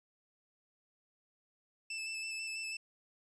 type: tone with vibrato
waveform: sawtooth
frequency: 2637 Hz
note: E7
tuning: in tune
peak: -35 dBFS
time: 1.9-2.77 s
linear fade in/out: 5 ms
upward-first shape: square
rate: 6.1 Hz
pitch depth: 12 cents each way
effects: resampled to 22050 Hz + 12-bit